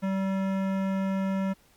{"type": "tone with hard clipping", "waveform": "sine", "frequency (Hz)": 192.6, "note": "G3", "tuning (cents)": -30, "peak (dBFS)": -27, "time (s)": [0.02, 1.54], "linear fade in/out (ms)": 20, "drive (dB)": 17, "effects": ["pink hiss -61 dBFS RMS until 1.76 s", "MP3 96 kbps"]}